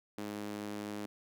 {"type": "tone with high-pass filter", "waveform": "sawtooth", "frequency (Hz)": 103.83, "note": "G#2", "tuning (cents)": 0, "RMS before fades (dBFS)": -41, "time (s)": [0.18, 1.06], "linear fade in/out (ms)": 0, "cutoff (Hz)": 260, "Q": 1.9, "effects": []}